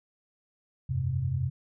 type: chord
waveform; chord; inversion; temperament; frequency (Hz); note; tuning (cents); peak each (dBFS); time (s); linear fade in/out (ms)
sine; F suspended second; none; just; 87.31 / 98.22 / 130.96; F2 / G2 / C3; 0 / +4 / +2; -33 / -33 / -28; 0.89-1.5; 10
effects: none